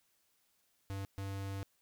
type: tone bursts at uneven times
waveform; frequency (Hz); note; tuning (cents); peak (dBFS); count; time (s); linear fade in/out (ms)
square; 98; G2; 0; -39; 2; 0.9-1.05 / 1.18-1.63; 0
effects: white hiss -75 dBFS RMS until 1.81 s